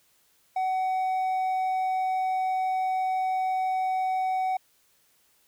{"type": "tone with hard clipping", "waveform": "sine", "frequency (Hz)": 751, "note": "F#5", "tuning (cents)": 26, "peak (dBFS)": -25, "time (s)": [0.56, 4.57], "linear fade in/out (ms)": 5, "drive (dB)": 3, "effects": ["white hiss -65 dBFS RMS until 5.47 s"]}